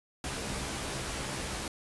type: noise with comb filter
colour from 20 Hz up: pink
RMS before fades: -36 dBFS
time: 0.24-1.68 s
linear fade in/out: 2 ms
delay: 15 ms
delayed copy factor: +0.65
effects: resampled to 24000 Hz